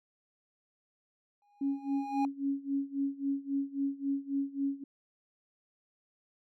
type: tone with exponential growth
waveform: triangle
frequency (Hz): 820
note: G#5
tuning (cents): -22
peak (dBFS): -27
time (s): 1.42-2.25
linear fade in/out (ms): 1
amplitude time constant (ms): 180
type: tone with tremolo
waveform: sine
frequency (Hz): 277.2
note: C#4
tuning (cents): 0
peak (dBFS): -27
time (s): 1.61-4.84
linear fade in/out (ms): 5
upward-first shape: sine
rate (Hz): 3.7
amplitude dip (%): 90
effects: none